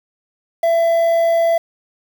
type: tone with quantisation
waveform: triangle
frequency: 669 Hz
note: E5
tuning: 25 cents sharp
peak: -10 dBFS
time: 0.63-1.58 s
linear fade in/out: 5 ms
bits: 6
effects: none